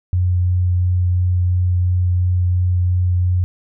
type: tone with vibrato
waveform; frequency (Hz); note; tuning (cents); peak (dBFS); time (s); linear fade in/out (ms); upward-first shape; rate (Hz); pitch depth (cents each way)
sine; 90; F#2; -47; -13; 0.13-3.44; 0; triangle; 2.9; 11
effects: none